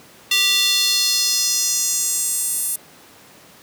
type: tone with high-pass filter sweep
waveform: square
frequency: 392 Hz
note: G4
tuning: in tune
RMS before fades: -19 dBFS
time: 0.31-2.76 s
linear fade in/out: 5 ms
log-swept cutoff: 3100 to 10000 Hz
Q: 2.8
effects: pink hiss -46 dBFS RMS until 3.62 s + high-pass 150 Hz 12 dB/octave